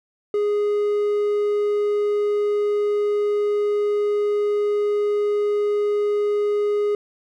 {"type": "tone", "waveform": "triangle", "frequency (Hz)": 414.1, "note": "G#4", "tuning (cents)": -5, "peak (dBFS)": -16, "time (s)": [0.34, 6.95], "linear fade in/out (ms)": 2, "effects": []}